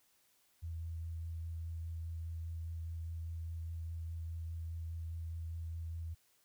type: tone with vibrato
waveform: sine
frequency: 82.41 Hz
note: E2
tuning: in tune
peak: -39 dBFS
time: 0.62-6.15 s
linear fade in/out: 20 ms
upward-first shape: sine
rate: 4.9 Hz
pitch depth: 14 cents each way
effects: white hiss -72 dBFS RMS until 6.44 s